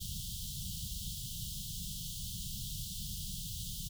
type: band-stop noise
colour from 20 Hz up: pink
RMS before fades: -41 dBFS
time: 0-3.89 s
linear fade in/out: 20 ms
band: 200 to 3000 Hz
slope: 96 dB/octave
effects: none